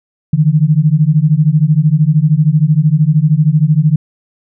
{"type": "beating tone pair", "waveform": "sine", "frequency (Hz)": [146.83, 159.83], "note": ["D3", "D#3"], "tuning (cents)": [0, 47], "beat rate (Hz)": 13, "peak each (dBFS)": -10, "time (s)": [0.33, 3.96], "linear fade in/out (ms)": 5, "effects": []}